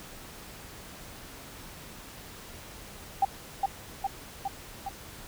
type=tone with echo; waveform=sine; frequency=788 Hz; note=G5; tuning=9 cents sharp; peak=-19 dBFS; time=3.22-3.25 s; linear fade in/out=5 ms; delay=410 ms; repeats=4; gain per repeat=-3 dB; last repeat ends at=4.89 s; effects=pink hiss -46 dBFS RMS until 5.27 s